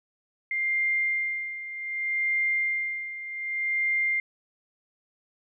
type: tone with tremolo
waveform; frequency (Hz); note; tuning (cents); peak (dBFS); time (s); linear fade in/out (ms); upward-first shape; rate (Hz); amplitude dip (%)
sine; 2100; C7; +6; -22; 0.51-4.2; 2; sine; 0.65; 75
effects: none